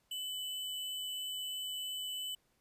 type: tone with sample-and-hold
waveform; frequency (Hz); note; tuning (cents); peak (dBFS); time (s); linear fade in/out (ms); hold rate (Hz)
sine; 2999; F#7; +23; -37; 0.11-2.35; 5; 11025
effects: pink hiss -75 dBFS RMS until 2.6 s + resampled to 32000 Hz